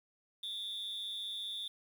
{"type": "tone with amplitude modulation", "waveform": "triangle", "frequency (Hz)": 3555, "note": "A7", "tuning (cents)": 17, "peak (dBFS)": -33, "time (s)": [0.43, 1.68], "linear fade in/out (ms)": 5, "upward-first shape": "sine", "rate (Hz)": 205, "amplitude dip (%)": 85, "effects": ["10-bit"]}